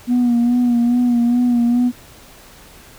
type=tone with vibrato; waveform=sine; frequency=241.3 Hz; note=B3; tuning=40 cents flat; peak=-10 dBFS; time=0.07-1.92 s; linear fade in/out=50 ms; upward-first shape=sine; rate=2.4 Hz; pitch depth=37 cents each way; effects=tanh soft clip ceiling -10 dBFS + pink hiss -43 dBFS RMS until 2.98 s